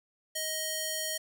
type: tone with band-pass filter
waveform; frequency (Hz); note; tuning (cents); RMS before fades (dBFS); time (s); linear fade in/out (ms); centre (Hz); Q
square; 627; D#5; +13; -34; 0.35-1.18; 10; 9400; 0.57
effects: none